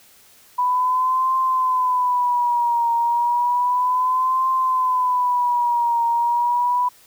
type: tone with vibrato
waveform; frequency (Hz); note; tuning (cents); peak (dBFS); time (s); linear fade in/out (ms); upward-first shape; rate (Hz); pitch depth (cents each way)
sine; 987.8; B5; 0; -16; 0.58-6.89; 10; triangle; 0.32; 100
effects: white hiss -51 dBFS RMS until 7.06 s